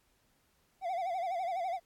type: tone with vibrato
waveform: triangle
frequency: 720 Hz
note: F#5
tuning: 47 cents flat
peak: -30 dBFS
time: 0.81-1.8 s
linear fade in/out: 50 ms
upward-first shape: sine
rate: 12 Hz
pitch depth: 120 cents each way
effects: pink hiss -72 dBFS RMS until 1.85 s + AAC 64 kbps